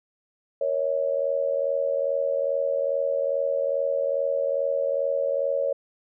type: tone with amplitude modulation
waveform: sine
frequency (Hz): 554.4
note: C#5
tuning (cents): 0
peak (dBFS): -18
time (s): 0.61-5.73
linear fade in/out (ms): 5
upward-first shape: sine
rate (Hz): 82.4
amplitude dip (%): 85
effects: none